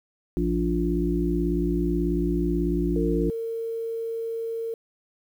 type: harmonic tone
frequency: 58.27 Hz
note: A#1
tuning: in tune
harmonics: 1 / 3 / 5 / 6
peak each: -27 / -27 / -27 / -27 dBFS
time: 0.37-3.3 s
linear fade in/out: 0 ms
type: tone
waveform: sine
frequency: 456 Hz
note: A#4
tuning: 38 cents flat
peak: -27 dBFS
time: 2.96-4.74 s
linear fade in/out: 2 ms
effects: 9-bit